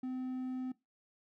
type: tone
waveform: triangle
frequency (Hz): 256.4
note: C4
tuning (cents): -35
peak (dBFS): -34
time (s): 0.03-0.72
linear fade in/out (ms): 5
effects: noise-tail reverb RT60 0.2 s tail -19 dB re dry